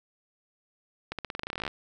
accelerating click train, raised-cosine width 0.3 ms, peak -17 dBFS, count 18, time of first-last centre 1.12-1.678 s, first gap 67 ms, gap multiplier 0.9, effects none

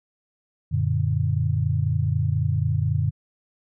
sine chord, Gb augmented, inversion none, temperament equal, 92.5 / 116.54 / 146.83 Hz, Gb2 / Bb2 / D3, 0 / 0 / 0 cents, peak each -24 dBFS, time 0.71-3.11 s, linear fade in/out 20 ms, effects none

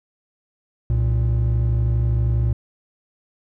triangle tone pair together, 63.85 / 116.3 Hz, C2 / A#2, -42 / -4 cents, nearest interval minor seventh, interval 1038 cents, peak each -17 / -16 dBFS, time 0.9-2.53 s, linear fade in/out 0 ms, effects tanh soft clip ceiling -9 dBFS

